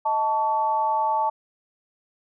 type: tone with amplitude modulation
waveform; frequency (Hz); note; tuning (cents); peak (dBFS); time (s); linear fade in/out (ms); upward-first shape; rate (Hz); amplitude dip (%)
sine; 880; A5; 0; -16; 0.05-1.3; 10; sine; 250; 80
effects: none